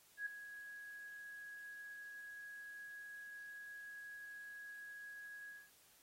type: tone with ADSR envelope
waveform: sine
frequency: 1661.2 Hz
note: G#6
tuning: in tune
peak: -37 dBFS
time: 0.17-5.7 s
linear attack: 92 ms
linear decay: 6 ms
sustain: -12 dB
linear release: 200 ms
effects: white hiss -68 dBFS RMS until 6.02 s + AAC 48 kbps